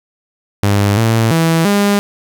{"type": "tone with pitch steps", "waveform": "sawtooth", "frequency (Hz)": [101.3, 113.2, 164, 202.7], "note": ["G#2", "A2", "E3", "G#3"], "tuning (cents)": [-43, 50, -9, -42], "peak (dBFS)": -6, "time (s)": [0.63, 1.99], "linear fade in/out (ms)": 0, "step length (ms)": 340, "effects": ["7-bit"]}